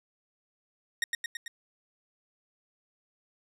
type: tone with echo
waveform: sawtooth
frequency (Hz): 1864.7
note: A#6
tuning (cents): 0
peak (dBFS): -22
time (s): 1.02-1.04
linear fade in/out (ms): 2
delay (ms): 110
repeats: 4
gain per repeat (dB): -3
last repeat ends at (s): 1.48
effects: low-pass 12000 Hz 12 dB/octave